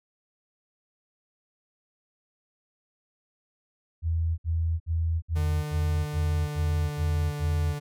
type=tone bursts; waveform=sine; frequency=82.41 Hz; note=E2; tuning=in tune; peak=-23 dBFS; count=9; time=4.02-7.748 s; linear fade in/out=50 ms; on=360 ms; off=61 ms
type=tone with pitch glide; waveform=45% pulse; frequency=150 to 146.07 Hz; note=D3 to D3; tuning=+37 to -9 cents; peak=-31 dBFS; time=5.35-7.8 s; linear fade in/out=20 ms; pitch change=-46 cents; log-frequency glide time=5.61-7.63 s
effects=none